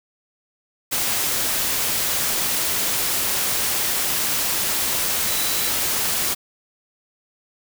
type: tone in noise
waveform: sine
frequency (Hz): 3951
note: B7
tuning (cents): 0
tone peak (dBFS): -31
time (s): 5.27-5.71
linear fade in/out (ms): 20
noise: white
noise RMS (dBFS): -22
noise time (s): 0.91-6.35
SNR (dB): -12
effects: none